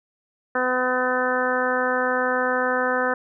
harmonic tone, 253 Hz, B3, 42 cents sharp, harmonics 1 / 2 / 3 / 4 / 5 / 6 / 7, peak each -30 / -24 / -29 / -29 / -28 / -26 / -29 dBFS, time 0.55-3.14 s, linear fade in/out 5 ms, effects none

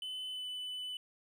triangle tone with pitch glide, 3025 to 2997 Hz, F#7 to F#7, +38 to +22 cents, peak -37 dBFS, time 0.02-0.97 s, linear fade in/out 2 ms, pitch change -16 cents, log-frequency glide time 0.31-0.42 s, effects none

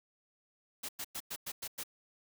white noise bursts, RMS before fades -40 dBFS, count 7, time 0.83-1.836 s, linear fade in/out 10 ms, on 58 ms, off 100 ms, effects none

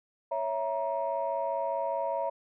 sine chord, A# diminished, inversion first, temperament equal with one note detuned, 554.4 / 659.3 / 944.8 Hz, C#5 / E5 / A#5, 0 / 0 / +23 cents, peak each -32 dBFS, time 0.31-2.3 s, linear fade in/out 10 ms, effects tanh soft clip ceiling -20 dBFS

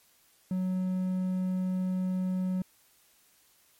triangle tone, 185 Hz, F#3, in tune, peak -25 dBFS, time 0.51-2.62 s, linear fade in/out 2 ms, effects white hiss -64 dBFS RMS until 3.79 s + MP3 64 kbps

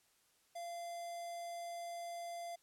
square tone with notch filter, 688 Hz, F5, 26 cents flat, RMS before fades -45 dBFS, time 0.55-2.56 s, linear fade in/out 10 ms, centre 2600 Hz, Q 1.3, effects white hiss -73 dBFS RMS until 2.62 s + low-pass 12000 Hz 12 dB/octave

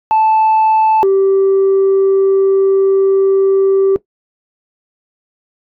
sine tone pair in turn, 876 / 388.4 Hz, A5 / G4, -8 / -16 cents, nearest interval octave + major second, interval 1408 cents, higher first, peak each -6 dBFS, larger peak neither, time 0.11-1.03 / 1.03-3.96 s, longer second, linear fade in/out 0 ms, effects noise-tail reverb RT60 0.1 s tail -17 dB re dry + tanh soft clip ceiling -6 dBFS

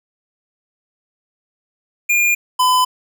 square tone pair in turn, 2413 / 1008.7 Hz, D7 / B5, +46 / +36 cents, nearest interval octave + minor third, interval 1510 cents, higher first, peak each -13 / -12 dBFS, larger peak second, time 2.09-2.35 / 2.59-2.85 s, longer neither, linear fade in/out 10 ms, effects none

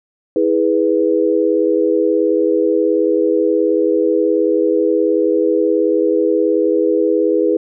sine chord, E major, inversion none, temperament equal with one note detuned, 323.8 / 415.3 / 493.9 Hz, E4 / G#4 / B4, -31 / 0 / 0 cents, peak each -16 dBFS, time 0.36-7.57 s, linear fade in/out 2 ms, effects none

